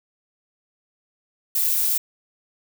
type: noise with amplitude modulation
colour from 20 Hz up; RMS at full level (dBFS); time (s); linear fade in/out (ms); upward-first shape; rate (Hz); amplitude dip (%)
violet; -19; 1.55-1.98; 5; sine; 161; 45
effects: none